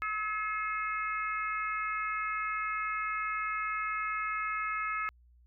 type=harmonic tone with a mistuned harmonic; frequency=428.8 Hz; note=A4; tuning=45 cents flat; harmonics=3 / 4 / 5 / 6; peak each=-33 / -40 / -37 / -43 dBFS; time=0.02-5.09 s; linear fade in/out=0 ms; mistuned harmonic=4; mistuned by=-18 cents; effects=added 60 Hz sine -58 dBFS peak until 5.46 s